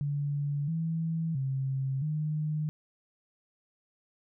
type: tone with pitch steps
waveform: sine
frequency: 143.9 / 163.2 / 134.2 / 152.9 Hz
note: D3 / E3 / C3 / D#3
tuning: -35 / -17 / +44 / -30 cents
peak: -28 dBFS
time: 0.01-2.69 s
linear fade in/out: 0 ms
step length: 670 ms
effects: none